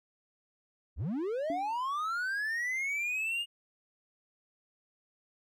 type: linear sweep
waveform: triangle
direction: up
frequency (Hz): 46.25 to 2870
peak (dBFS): -29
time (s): 0.96-3.46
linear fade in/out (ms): 50
type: tone with exponential decay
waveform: sine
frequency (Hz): 290.3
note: D4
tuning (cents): -20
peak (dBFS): -32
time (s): 1.5-1.79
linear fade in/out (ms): 1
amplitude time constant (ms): 63
effects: none